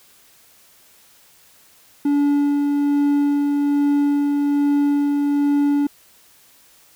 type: tone with tremolo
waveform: triangle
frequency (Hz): 287.1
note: D4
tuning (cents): -39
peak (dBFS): -12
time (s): 2.05-5.87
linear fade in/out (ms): 5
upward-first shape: sine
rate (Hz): 1.2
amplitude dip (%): 25
effects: white hiss -52 dBFS RMS until 6.95 s